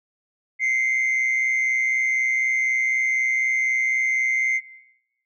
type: tone pair together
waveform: sine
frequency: 2079 / 2203 Hz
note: C7 / C#7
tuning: -12 / -11 cents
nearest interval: minor second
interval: 101 cents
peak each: -18 / -24 dBFS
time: 0.59-4.61 s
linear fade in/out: 50 ms
effects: noise-tail reverb RT60 1.0 s tail -22 dB re dry + tanh soft clip ceiling -16 dBFS